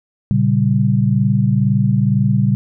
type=chord; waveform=sine; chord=G diminished; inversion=first; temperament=equal; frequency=116.54 / 138.59 / 196 Hz; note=Bb2 / Db3 / G3; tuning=0 / 0 / 0 cents; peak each=-16 dBFS; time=0.31-2.55 s; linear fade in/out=0 ms; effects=none